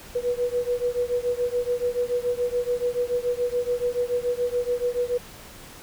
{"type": "beating tone pair", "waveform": "sine", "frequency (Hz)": [485.2, 492.2], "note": ["B4", "B4"], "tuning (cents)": [-31, -6], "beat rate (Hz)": 7, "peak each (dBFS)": [-25, -26], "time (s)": [0.15, 5.18], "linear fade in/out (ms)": 10, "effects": ["pink hiss -44 dBFS RMS until 5.82 s"]}